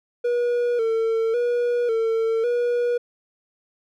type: tone with vibrato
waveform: triangle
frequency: 466.2 Hz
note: A#4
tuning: in tune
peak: -17 dBFS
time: 0.24-2.98 s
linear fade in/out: 10 ms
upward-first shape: square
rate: 0.91 Hz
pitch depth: 59 cents each way
effects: none